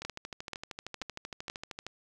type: two click trains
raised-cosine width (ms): 0.2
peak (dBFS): -22 / -19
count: 25 / 4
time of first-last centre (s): 0.02-1.866 / 0.05-1.499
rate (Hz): 13 / 2.07
effects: none